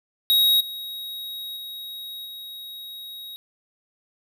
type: tone with level steps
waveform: square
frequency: 3793 Hz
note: A#7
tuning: 29 cents sharp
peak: -16 / -32 / -34 / -36 dBFS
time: 0.3-3.36 s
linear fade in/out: 0 ms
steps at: 0.6 / 1.56 / 2.25 s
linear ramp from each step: 10 ms
effects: none